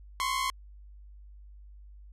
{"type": "tone pair together", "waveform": "sawtooth", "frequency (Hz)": [1031.7, 1093], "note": ["C6", "C#6"], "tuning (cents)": [-25, -25], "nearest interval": "minor second", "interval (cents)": 100, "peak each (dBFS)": -27, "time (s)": [0.2, 0.5], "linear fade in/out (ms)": 0, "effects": ["added 50 Hz sine -47 dBFS peak until 2.12 s", "low-pass 12000 Hz 12 dB/octave"]}